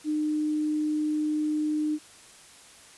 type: tone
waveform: sine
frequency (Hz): 304.1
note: D#4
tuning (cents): -40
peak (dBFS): -24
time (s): 0.04-1.99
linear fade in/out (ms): 50
effects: white hiss -51 dBFS RMS until 2.97 s + resampled to 24000 Hz